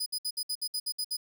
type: tone bursts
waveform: sawtooth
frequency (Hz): 4978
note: D#8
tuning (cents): 0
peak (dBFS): -27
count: 10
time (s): 0-1.169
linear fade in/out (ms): 10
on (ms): 62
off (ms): 61
effects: none